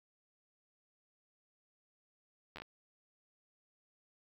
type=slowing click train; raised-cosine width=0.3 ms; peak=-30 dBFS; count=5; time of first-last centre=2.56-2.62 s; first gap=11 ms; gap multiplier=1.21; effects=10-bit